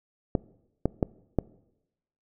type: clicks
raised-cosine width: 2 ms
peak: -9 dBFS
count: 4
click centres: 0.352 / 0.856 / 1.028 / 1.387 s
effects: noise-tail reverb RT60 0.9 s tail -22 dB re dry